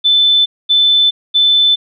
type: tone bursts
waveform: sine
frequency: 3520 Hz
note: A7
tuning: in tune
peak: -7 dBFS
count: 3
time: 0.04-1.76 s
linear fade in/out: 20 ms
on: 420 ms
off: 230 ms
effects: none